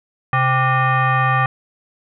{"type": "tone with frequency modulation", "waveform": "sine", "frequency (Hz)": 523.3, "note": "C5", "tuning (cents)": 0, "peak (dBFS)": -13, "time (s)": [0.33, 1.46], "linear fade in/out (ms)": 2, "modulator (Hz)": 654, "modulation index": 2.2, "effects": []}